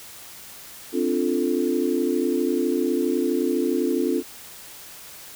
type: chord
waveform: sine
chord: D minor seventh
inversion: third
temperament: equal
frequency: 261.6 / 293.7 / 349.2 / 440 Hz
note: C4 / D4 / F4 / A4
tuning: 0 / 0 / 0 / 0 cents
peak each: -25 / -26 / -24 / -27 dBFS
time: 0.92-4.23 s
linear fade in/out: 50 ms
effects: white hiss -42 dBFS RMS until 5.35 s